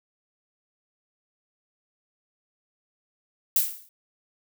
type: noise with exponential decay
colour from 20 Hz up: violet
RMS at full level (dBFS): -18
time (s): 3.56-3.89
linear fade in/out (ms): 2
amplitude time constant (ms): 70
effects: none